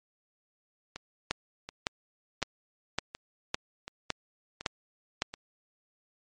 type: two click trains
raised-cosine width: 0.2 ms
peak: -10 / -21 dBFS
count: 8 / 7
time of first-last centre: 1.31-5.221 / 0.96-5.34 s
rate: 1.79 / 1.37 Hz
effects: MP3 48 kbps